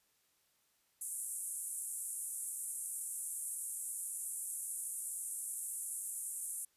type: band-pass noise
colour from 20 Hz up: white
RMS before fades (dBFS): -42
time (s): 1.01-6.65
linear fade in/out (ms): 5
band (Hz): 8200 to 11000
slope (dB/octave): 48
effects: white hiss -75 dBFS RMS until 6.76 s + resampled to 32000 Hz